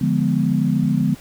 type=chord; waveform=sine; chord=D diminished seventh; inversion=none; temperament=equal; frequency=146.83 / 174.61 / 207.7 / 246.9 Hz; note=D3 / F3 / Ab3 / Cb4; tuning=0 / 0 / 0 / 0 cents; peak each=-21 dBFS; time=0.01-1.15 s; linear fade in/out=5 ms; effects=pink hiss -44 dBFS RMS until 1.2 s